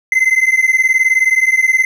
triangle beating tone pair, 2050 / 2069 Hz, C7 / C7, -36 / -20 cents, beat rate 19 Hz, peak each -11 dBFS, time 0.12-1.85 s, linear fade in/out 2 ms, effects none

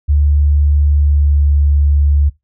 sine tone with pitch glide, 72.9 to 72.19 Hz, D2 to D2, -12 to -29 cents, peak -8 dBFS, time 0.08-2.3 s, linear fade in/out 20 ms, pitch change -17 cents, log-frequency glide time 0.96-1.45 s, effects noise-tail reverb RT60 0.2 s tail -21 dB re dry

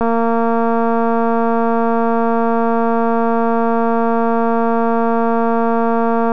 click train, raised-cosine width 1 ms, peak -4 dBFS, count 1452, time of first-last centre 0.01-6.319 s, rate 230 Hz, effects none

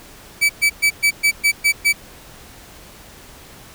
40% pulse tone bursts, 2300 Hz, D7, 37 cents flat, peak -11 dBFS, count 8, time 0.41-1.93 s, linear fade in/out 20 ms, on 85 ms, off 120 ms, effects pink hiss -42 dBFS RMS until 3.74 s

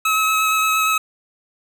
25% pulse tone with vibrato, 1286 Hz, E6, 43 cents flat, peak -12 dBFS, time 0.05-0.98 s, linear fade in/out 5 ms, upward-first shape sine, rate 8.6 Hz, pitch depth 12 cents each way, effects none

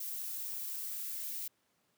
violet noise with high-pass filter sweep, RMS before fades -40 dBFS, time 0-1.48 s, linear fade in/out 5 ms, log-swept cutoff 340 to 2300 Hz, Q 1.5, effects pink hiss -75 dBFS RMS until 1.97 s + high-pass 150 Hz 12 dB/octave

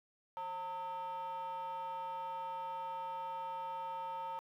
sine tone with frequency modulation, 909 Hz, A#5, 44 cents flat, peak -36 dBFS, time 0.37-4.39 s, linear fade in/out 0 ms, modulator 374 Hz, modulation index 0.56, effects tanh soft clip ceiling -38 dBFS + 12-bit

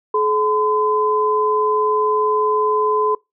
sine tone pair together, 426.9 / 1017.6 Hz, G#4 / C6, +48 / -48 cents, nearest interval octave + minor third, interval 1504 cents, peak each -17 dBFS, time 0.14-3.15 s, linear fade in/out 5 ms, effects noise-tail reverb RT60 0.2 s tail -24 dB re dry

